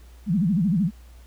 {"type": "tone with vibrato", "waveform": "sine", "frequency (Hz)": 185, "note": "F#3", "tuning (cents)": 0, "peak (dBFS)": -18, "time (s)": [0.26, 0.91], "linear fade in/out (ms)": 50, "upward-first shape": "sine", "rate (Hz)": 13, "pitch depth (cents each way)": 270, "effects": ["added 60 Hz sine -44 dBFS peak until 1.26 s", "pink hiss -57 dBFS RMS until 1.26 s"]}